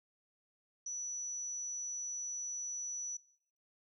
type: tone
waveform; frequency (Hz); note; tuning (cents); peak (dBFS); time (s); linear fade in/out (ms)
sine; 5920; F#8; 0; -38; 0.86-3.17; 5
effects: noise-tail reverb RT60 0.8 s tail -24 dB re dry